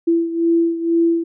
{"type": "beating tone pair", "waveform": "sine", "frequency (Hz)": [334.2, 336.3], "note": ["E4", "E4"], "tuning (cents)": [24, 35], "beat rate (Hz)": 2.1, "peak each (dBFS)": [-15, -20], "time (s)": [0.07, 1.24], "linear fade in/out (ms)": 10, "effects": []}